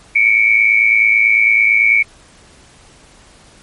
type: tone pair together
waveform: sine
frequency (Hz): 2217 / 2326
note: C#7 / D7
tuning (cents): 0 / -17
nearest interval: minor second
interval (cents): 83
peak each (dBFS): -11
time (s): 0.15-2.03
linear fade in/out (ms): 10
effects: pink hiss -45 dBFS RMS until 3.62 s + MP3 48 kbps